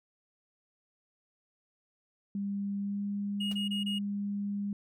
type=tone with pitch glide; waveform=sine; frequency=200.1 to 202.3 Hz; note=G3 to G#3; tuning=+36 to -45 cents; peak=-31 dBFS; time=2.35-4.73 s; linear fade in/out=2 ms; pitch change=+19 cents; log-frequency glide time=2.78-3.03 s
type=tone bursts; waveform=triangle; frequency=2871 Hz; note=F7; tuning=47 cents sharp; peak=-32 dBFS; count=4; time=3.4-3.989 s; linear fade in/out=10 ms; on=130 ms; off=23 ms
type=noise with exponential decay; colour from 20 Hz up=pink; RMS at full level=-42 dBFS; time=3.51-3.59 s; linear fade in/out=5 ms; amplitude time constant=16 ms
effects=none